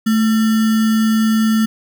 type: tone with sample-and-hold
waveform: sine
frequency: 220 Hz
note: A3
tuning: in tune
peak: -11 dBFS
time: 0.06-1.66 s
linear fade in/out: 10 ms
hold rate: 1575 Hz
effects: none